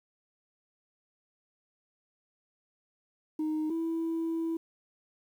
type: tone pair in turn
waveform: sine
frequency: 310.1 / 328.5 Hz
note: D#4 / E4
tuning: -6 / -6 cents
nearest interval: minor second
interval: 100 cents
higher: second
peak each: -26 / -27 dBFS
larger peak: first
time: 3.39-3.7 / 3.7-4.57 s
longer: second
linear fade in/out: 5 ms
effects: tanh soft clip ceiling -27 dBFS + 10-bit